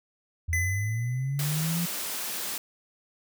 sine linear sweep, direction up, 81.2 to 174.61 Hz, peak -26 dBFS, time 0.48-1.86 s, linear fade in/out 10 ms
square tone with exponential decay, 2016 Hz, B6, 35 cents sharp, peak -25 dBFS, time 0.53-1.73 s, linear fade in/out 1 ms, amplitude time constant 260 ms
white high-pass noise, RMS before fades -33 dBFS, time 1.39-2.58 s, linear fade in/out 2 ms, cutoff 180 Hz, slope 12 dB/octave
effects none

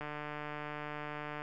click train, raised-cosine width 0.5 ms, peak -26 dBFS, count 211, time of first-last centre 0.01-1.419 s, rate 149 Hz, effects none

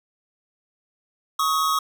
square tone pair together, 1108.7 / 1265.1 Hz, C#6 / D#6, 0 / +28 cents, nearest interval major second, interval 228 cents, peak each -23 dBFS, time 1.39-1.79 s, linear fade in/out 5 ms, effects none

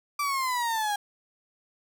35% pulse exponential sweep, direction down, 1174.7 to 810 Hz, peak -24 dBFS, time 0.19-0.96 s, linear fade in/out 5 ms, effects none

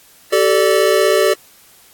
square chord, G suspended second, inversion none, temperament equal with one note detuned, 383.9 / 440 / 587.3 Hz, G4 / A4 / D5, -36 / 0 / 0 cents, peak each -16 dBFS, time 0.32-1.34 s, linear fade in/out 10 ms, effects white hiss -47 dBFS RMS until 1.93 s + AAC 64 kbps

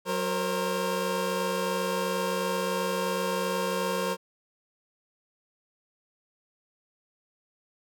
25% pulse tone cluster, 185.3 / 465.1 / 533 Hz, F#3 / A#4 / C5, +3 / -4 / +32 cents, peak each -29 / -27 / -27 dBFS, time 0.05-4.17 s, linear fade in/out 50 ms, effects none

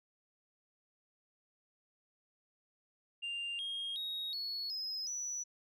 sine tone with pitch steps, 2794 / 3247 / 3773 / 4384 / 5095 / 5920 Hz, F7 / G#7 / A#7 / C#8 / D#8 / F#8, 0 / -40 / +20 / -20 / +40 / 0 cents, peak -35 dBFS, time 3.22-5.44 s, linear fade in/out 20 ms, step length 370 ms, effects tanh soft clip ceiling -35 dBFS

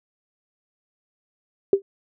sine tone with exponential decay, 394.2 Hz, G4, 10 cents sharp, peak -8 dBFS, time 1.73-1.82 s, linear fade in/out 2 ms, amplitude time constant 18 ms, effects none

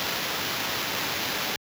blue noise with sample-and-hold, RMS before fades -29 dBFS, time 0-1.56 s, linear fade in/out 0 ms, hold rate 8820 Hz, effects high-pass 100 Hz 12 dB/octave

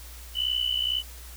sine tone pair together, 2956 / 3018 Hz, F#7 / F#7, -2 / +34 cents, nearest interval unison, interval 36 cents, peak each -27 dBFS, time 0.34-1.03 s, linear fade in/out 50 ms, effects added 60 Hz sine -42 dBFS peak until 1.36 s + white hiss -47 dBFS RMS until 1.36 s

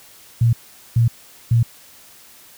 sine tone bursts, 116.7 Hz, A#2, 2 cents sharp, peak -11 dBFS, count 3, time 0.41-1.63 s, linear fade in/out 5 ms, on 120 ms, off 430 ms, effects white hiss -46 dBFS RMS until 2.57 s

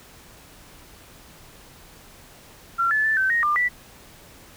sine tone with pitch steps, 1367 / 1733 / 1760 / 1542 / 1868 / 1196 / 1965 Hz, F6 / A6 / A6 / G6 / A#6 / D6 / B6, -37 / -27 / 0 / -29 / +3 / +31 / -9 cents, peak -18 dBFS, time 2.78-3.69 s, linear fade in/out 20 ms, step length 130 ms, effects pink hiss -48 dBFS RMS until 4.56 s

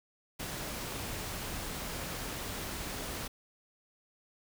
pink noise, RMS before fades -39 dBFS, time 0.39-3.28 s, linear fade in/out 10 ms, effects none

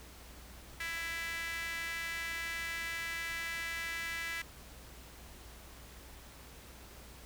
sawtooth tone with high-pass filter, 332.1 Hz, E4, 13 cents sharp, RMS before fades -39 dBFS, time 0.8-4.42 s, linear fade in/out 5 ms, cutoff 1900 Hz, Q 3.9, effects added 60 Hz sine -54 dBFS peak until 7.25 s + pink hiss -54 dBFS RMS until 7.25 s

